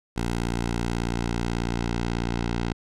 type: tone with low-pass filter sweep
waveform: 10% pulse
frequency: 58.27 Hz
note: A#1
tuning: in tune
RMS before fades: -27 dBFS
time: 0.16-2.73 s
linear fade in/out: 10 ms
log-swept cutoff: 9400 to 5000 Hz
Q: 0.89
effects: none